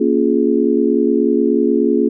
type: chord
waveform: sine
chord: Bb minor seventh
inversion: none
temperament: just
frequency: 233.1 / 279.7 / 349.6 / 419.5 Hz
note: Bb3 / Db4 / F4 / Ab4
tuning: 0 / +16 / +2 / +17 cents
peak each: -17 dBFS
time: 0-2.09 s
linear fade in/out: 10 ms
effects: none